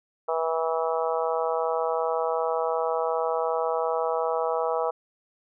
harmonic tone, 162.7 Hz, E3, 22 cents flat, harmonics 3 / 4 / 5 / 6 / 7 / 8, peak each -27 / -29 / -31 / -33 / -34 / -35 dBFS, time 0.28-4.91 s, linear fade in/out 10 ms, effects none

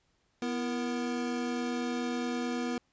square tone cluster, 245.7 / 335.1 / 471.7 Hz, B3 / E4 / A#4, -9 / +29 / +20 cents, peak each -33 / -40 / -39 dBFS, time 0.42-2.78 s, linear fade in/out 2 ms, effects pink hiss -73 dBFS RMS until 2.92 s + resampled to 16000 Hz

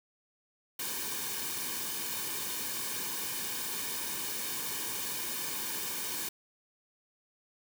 white noise with comb filter, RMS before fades -36 dBFS, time 0.79-6.29 s, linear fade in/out 5 ms, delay 1.5 ms, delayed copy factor -0.7, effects none

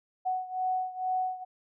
sine beating tone pair, 742 / 744.2 Hz, F#5 / F#5, +5 / +10 cents, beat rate 2.2 Hz, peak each -30 / -33 dBFS, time 0.25-1.45 s, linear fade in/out 20 ms, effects none

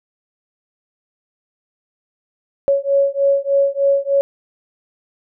sine beating tone pair, 554.4 / 557.7 Hz, C#5 / C#5, 0 / +10 cents, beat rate 3.3 Hz, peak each -16 dBFS, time 2.68-4.21 s, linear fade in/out 0 ms, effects none

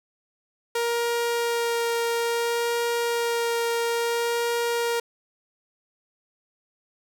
sawtooth tone with vibrato, 468.9 Hz, A#4, 10 cents sharp, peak -19 dBFS, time 0.75-5 s, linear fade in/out 5 ms, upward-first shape sine, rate 0.59 Hz, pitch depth 9 cents each way, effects none

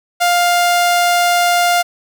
sawtooth tone, 702 Hz, F5, 9 cents sharp, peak -7 dBFS, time 0.2-1.83 s, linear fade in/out 20 ms, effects none

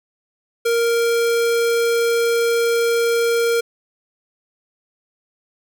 square tone, 466.2 Hz, A#4, in tune, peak -16 dBFS, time 0.65-3.61 s, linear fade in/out 10 ms, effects none

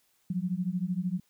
sine beating tone pair, 174.61 / 187.61 Hz, F3 / F#3, 0 / +24 cents, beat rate 13 Hz, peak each -31 dBFS, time 0.3-1.2 s, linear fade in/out 5 ms, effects white hiss -70 dBFS RMS until 1.29 s

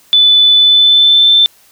sine tone with pitch glide, 3492 to 3547 Hz, A7 to A7, -14 to +13 cents, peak -4 dBFS, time 0.13-1.46 s, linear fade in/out 0 ms, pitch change +27 cents, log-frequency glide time 0.56-1.35 s, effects white hiss -47 dBFS RMS until 1.71 s

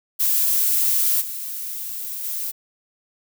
violet noise with level steps, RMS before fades -19 / -30 / -27 dBFS, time 0.19-2.52 s, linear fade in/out 20 ms, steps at 1.2 / 2.23 s, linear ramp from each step 20 ms, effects none

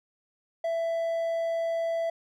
triangle tone, 664 Hz, E5, 12 cents sharp, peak -24 dBFS, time 0.64-2.1 s, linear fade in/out 5 ms, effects none

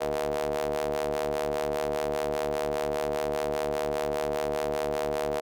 sawtooth ring-modulated tone, 74.2 Hz, D2, 18 cents sharp, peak -20 dBFS, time 0-5.41 s, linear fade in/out 20 ms, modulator 554 Hz, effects none

